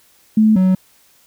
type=tone pair in turn; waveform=sine / triangle; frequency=217.1 / 186.61 Hz; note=A3 / F#3; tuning=-23 / +15 cents; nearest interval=minor third; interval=262 cents; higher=first; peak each=-8 dBFS; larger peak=neither; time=0.37-0.56 / 0.56-0.75 s; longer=neither; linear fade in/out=5 ms; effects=white hiss -53 dBFS RMS until 1.26 s